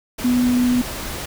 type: tone in noise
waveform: sine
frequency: 246.9 Hz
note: B3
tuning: in tune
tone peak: -14 dBFS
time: 0.24-0.82 s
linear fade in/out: 10 ms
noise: pink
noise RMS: -29 dBFS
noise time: 0.18-1.26 s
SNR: +12 dB
effects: none